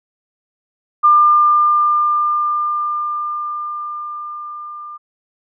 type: tone with level ramp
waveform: sine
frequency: 1199 Hz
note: D6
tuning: 36 cents sharp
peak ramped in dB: -6 to -29 dBFS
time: 1.03-4.98 s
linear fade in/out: 20 ms
effects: none